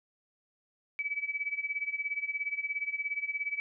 sine tone with tremolo, 2291 Hz, D7, 44 cents flat, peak -28 dBFS, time 0.99-3.6 s, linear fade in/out 0 ms, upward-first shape sine, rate 17 Hz, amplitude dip 85%, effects none

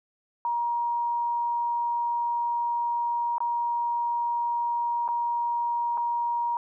sine tone with dropouts, 947 Hz, A#5, 27 cents sharp, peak -24 dBFS, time 0.45-6.57 s, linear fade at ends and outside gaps 1 ms, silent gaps 3.382-3.404 / 5.079-5.087 / 5.974-5.978 s, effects none

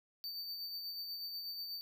square tone with tremolo, 4587 Hz, D8, 42 cents flat, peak -40 dBFS, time 0.24-1.81 s, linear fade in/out 0 ms, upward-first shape sine, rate 8.2 Hz, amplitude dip 35%, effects none

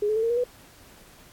sine tone with pitch steps, 415.3 / 429.7 / 444.6 / 460 / 476 / 492.5 Hz, G#4 / A4 / A4 / A#4 / A#4 / B4, 0 / -41 / +18 / -23 / +36 / -5 cents, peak -21 dBFS, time 0.02-0.44 s, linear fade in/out 5 ms, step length 70 ms, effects pink hiss -52 dBFS RMS until 1.32 s + AAC 64 kbps

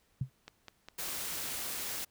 sine tone with exponential decay, 130.81 Hz, C3, in tune, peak -26 dBFS, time 0.21-0.3 s, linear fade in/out 5 ms, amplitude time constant 19 ms
click train, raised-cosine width 0.2 ms, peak -28 dBFS, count 4, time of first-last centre 0.48-1.089 s, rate 4.93 Hz
white noise, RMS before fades -38 dBFS, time 0.98-2.05 s, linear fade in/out 10 ms
effects pink hiss -71 dBFS RMS until 2.1 s

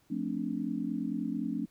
sine chord, D minor seventh, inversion first, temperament just, 176.2 / 220.2 / 264.3 / 293.7 Hz, F3 / A3 / C4 / D4, +16 / +2 / +18 / 0 cents, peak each -39 / -35 / -36 / -36 dBFS, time 0.1-1.66 s, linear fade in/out 10 ms, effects pink hiss -68 dBFS RMS until 1.7 s

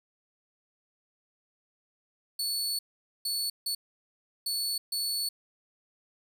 sawtooth tone bursts at uneven times, 4435 Hz, C#8, in tune, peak -26 dBFS, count 5, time 2.39-2.79 / 3.25-3.5 / 3.66-3.75 / 4.46-4.78 / 4.92-5.29 s, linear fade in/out 5 ms, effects none

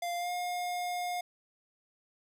square tone with pitch glide, 696 to 713.1 Hz, F5 to F5, -6 to +36 cents, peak -33 dBFS, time 0.02-1.21 s, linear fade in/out 5 ms, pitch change +42 cents, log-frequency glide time 0.16-0.31 s, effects none

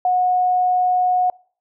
sine tone, 729 Hz, F#5, 26 cents flat, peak -14 dBFS, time 0.05-1.3 s, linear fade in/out 2 ms, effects noise-tail reverb RT60 0.5 s tail -25 dB re dry

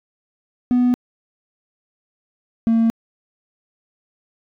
triangle tone pair in turn, 247.1 / 227.4 Hz, B3 / A#3, +1 / -43 cents, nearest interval minor second, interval 144 cents, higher first, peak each -10 dBFS, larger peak neither, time 0.71-0.94 / 2.67-2.9 s, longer neither, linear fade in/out 0 ms, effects tanh soft clip ceiling -7 dBFS

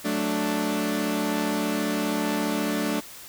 sawtooth chord, D major, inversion first, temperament equal, 185 / 220 / 293.7 Hz, F#3 / A3 / D4, 0 / 0 / 0 cents, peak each -28 / -24 / -23 dBFS, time 0.04-3.01 s, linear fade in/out 20 ms, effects white hiss -43 dBFS RMS until 3.28 s

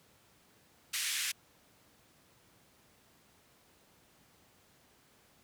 pink band-pass noise, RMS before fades -35 dBFS, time 0.93-1.32 s, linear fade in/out 10 ms, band 1900 to 12000 Hz, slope 24 dB/octave, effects pink hiss -65 dBFS RMS until 5.43 s + high-pass 80 Hz 12 dB/octave

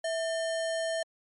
sine tone with sample-and-hold, 655 Hz, E5, 11 cents flat, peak -28 dBFS, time 0.04-1.03 s, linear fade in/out 5 ms, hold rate 2450 Hz, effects MP3 48 kbps

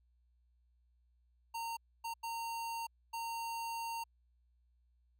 square tone bursts at uneven times, 920 Hz, A#5, 23 cents flat, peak -39 dBFS, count 4, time 1.54-1.77 / 2.04-2.14 / 2.23-2.87 / 3.13-4.04 s, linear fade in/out 10 ms, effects added 60 Hz sine -69 dBFS peak until 5.19 s

